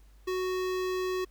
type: tone with notch filter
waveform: square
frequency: 370 Hz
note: F#4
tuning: in tune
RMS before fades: -31 dBFS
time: 0.27-1.25 s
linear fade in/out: 10 ms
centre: 9800 Hz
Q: 1
effects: added 50 Hz sine -53 dBFS peak until 1.3 s + pink hiss -67 dBFS RMS until 1.3 s